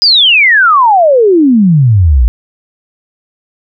sine exponential sweep, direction down, 5070 to 54 Hz, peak -3 dBFS, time 0.02-2.28 s, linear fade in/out 0 ms, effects none

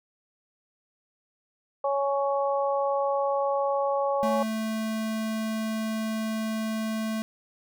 harmonic tone, 278.3 Hz, C#4, 7 cents sharp, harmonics 2 / 3 / 4, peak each -25 / -29 / -31 dBFS, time 1.84-4.43 s, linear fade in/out 5 ms
square tone, 220 Hz, A3, in tune, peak -28 dBFS, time 4.23-7.22 s, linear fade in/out 0 ms
effects none

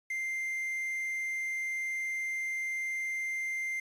triangle tone with quantisation, 2093 Hz, C7, in tune, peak -30 dBFS, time 0.1-3.8 s, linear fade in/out 5 ms, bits 9, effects resampled to 32000 Hz

